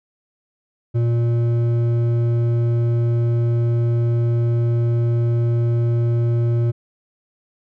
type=tone with hard clipping; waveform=sine; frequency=117.8 Hz; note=A#2; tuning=19 cents sharp; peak=-17 dBFS; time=0.94-6.72 s; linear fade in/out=20 ms; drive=8 dB; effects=none